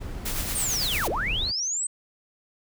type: noise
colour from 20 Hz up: brown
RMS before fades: -33 dBFS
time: 0-1.52 s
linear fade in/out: 20 ms
type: noise with tremolo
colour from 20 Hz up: white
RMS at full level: -30 dBFS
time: 0.25-1.08 s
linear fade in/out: 10 ms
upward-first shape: sine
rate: 8.9 Hz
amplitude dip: 40%
type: linear two-way sweep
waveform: sine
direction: down then up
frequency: 9100 to 295.9 to 8310 Hz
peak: -25 dBFS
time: 0.55-1.87 s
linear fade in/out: 5 ms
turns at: 1.09 s
effects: none